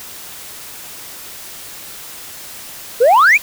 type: exponential sweep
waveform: sine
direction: up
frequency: 440 to 2574 Hz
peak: -4 dBFS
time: 3-3.38 s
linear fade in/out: 20 ms
effects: tanh soft clip ceiling -5 dBFS + white hiss -33 dBFS RMS until 3.42 s